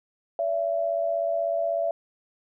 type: tone pair together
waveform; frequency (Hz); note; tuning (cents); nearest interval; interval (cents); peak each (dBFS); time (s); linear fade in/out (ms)
sine; 573.7 / 670; D5 / E5; -41 / +28; minor third; 269; -29 / -24; 0.39-1.91; 2
effects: none